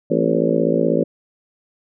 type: harmonic tone with a mistuned harmonic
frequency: 56.1 Hz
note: A1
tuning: 34 cents sharp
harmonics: 3 / 4 / 5 / 6 / 7 / 8 / 9 / 10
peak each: -23 / -23 / -23 / -23 / -23 / -23 / -23 / -23 dBFS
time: 0.1-1.04 s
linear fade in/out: 10 ms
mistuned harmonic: 5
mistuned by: -80 cents
effects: none